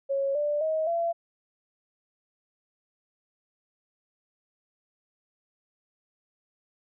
sine tone with pitch steps, 550 / 589.5 / 631.8 / 677.1 Hz, C#5 / D5 / D#5 / E5, -14 / +6 / +26 / +46 cents, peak -24 dBFS, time 0.09-1.13 s, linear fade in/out 20 ms, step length 260 ms, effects none

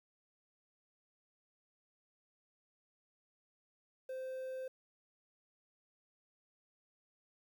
triangle tone with quantisation, 520 Hz, C5, 11 cents flat, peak -38 dBFS, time 4.09-4.68 s, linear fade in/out 5 ms, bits 11, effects none

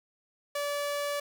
sawtooth tone, 577 Hz, D5, 31 cents flat, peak -26 dBFS, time 0.55-1.2 s, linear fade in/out 5 ms, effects none

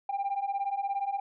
sine beating tone pair, 784 / 801 Hz, G5 / G5, 0 / +37 cents, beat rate 17 Hz, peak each -31 / -29 dBFS, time 0.09-1.2 s, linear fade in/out 5 ms, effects tanh soft clip ceiling -25 dBFS

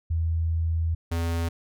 sine / square tone pair in turn, 82 / 83.92 Hz, E2 / E2, -9 / +31 cents, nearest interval unison, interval 40 cents, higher second, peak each -22 / -25 dBFS, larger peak first, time 0.1-0.95 / 1.11-1.49 s, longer first, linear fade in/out 10 ms, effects none

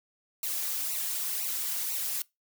blue noise with flanger, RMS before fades -32 dBFS, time 0.43-2.22 s, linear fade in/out 2 ms, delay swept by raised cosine 0.59 to 3.89 ms, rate 2 Hz, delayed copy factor -1, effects noise-tail reverb RT60 0.2 s tail -23 dB re dry

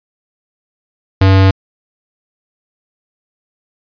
square tone, 95.9 Hz, G2, 37 cents flat, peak -6 dBFS, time 1.21-1.51 s, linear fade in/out 5 ms, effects resampled to 11025 Hz

